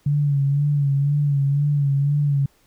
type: tone with vibrato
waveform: sine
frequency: 142.5 Hz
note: C#3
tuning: 48 cents sharp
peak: -16 dBFS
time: 0.06-2.46 s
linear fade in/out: 5 ms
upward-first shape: sine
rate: 2 Hz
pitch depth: 48 cents each way
effects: pink hiss -60 dBFS RMS until 2.66 s